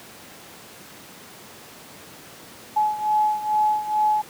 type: beating tone pair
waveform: sine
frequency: 850 / 852.3 Hz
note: G#5 / G#5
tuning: +40 / +45 cents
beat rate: 2.3 Hz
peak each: -20 / -24 dBFS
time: 2.76-4.22 s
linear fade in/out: 10 ms
effects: pink hiss -43 dBFS RMS until 4.29 s + high-pass 150 Hz 12 dB/octave